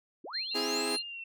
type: linear sweep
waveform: sine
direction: up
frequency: 236.4 to 9930 Hz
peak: -40 dBFS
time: 0.24-0.99 s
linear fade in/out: 5 ms
type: tone with tremolo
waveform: sine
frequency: 4181 Hz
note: C8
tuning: 2 cents flat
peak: -31 dBFS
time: 0.33-1.03 s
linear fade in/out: 20 ms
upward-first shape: sine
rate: 5.2 Hz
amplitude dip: 50%
type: tone with vibrato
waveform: sine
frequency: 2744 Hz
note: F7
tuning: 31 cents flat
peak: -39 dBFS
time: 0.51-1.24 s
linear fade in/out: 5 ms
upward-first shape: triangle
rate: 2.3 Hz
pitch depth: 50 cents each way
type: chord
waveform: sawtooth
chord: C augmented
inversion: none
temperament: equal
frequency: 261.6 / 329.6 / 415.3 Hz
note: C4 / E4 / G#4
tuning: 0 / 0 / 0 cents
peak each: -34 / -34 / -30 dBFS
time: 0.54-0.97 s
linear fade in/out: 20 ms
effects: none